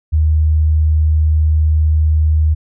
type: tone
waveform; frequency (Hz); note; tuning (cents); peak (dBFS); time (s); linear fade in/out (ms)
sine; 77.6; D#2; -4; -9; 0.12-2.55; 20
effects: none